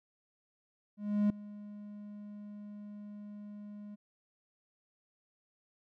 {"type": "tone with ADSR envelope", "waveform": "triangle", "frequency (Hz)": 207, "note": "G#3", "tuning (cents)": -5, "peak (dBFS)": -22, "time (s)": [0.97, 3.96], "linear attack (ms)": 330, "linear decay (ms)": 3, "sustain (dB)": -20, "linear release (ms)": 20, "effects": []}